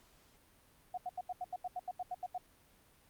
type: tone bursts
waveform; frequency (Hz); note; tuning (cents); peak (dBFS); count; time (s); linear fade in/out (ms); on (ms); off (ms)
sine; 726; F#5; -33; -36; 13; 0.94-2.38; 5; 36; 81
effects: pink hiss -66 dBFS RMS until 3.09 s + Opus 48 kbps